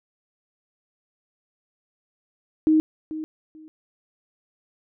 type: tone with echo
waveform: sine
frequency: 312.7 Hz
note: D#4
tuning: 9 cents sharp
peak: -14 dBFS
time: 2.67-2.8 s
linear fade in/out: 0 ms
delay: 440 ms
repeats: 2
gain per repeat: -14 dB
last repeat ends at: 3.68 s
effects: none